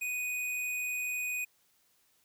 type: tone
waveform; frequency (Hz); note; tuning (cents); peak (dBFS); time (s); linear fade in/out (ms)
square; 2486; D#7; -2; -33; 0.01-1.45; 10
effects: white hiss -70 dBFS RMS until 2.24 s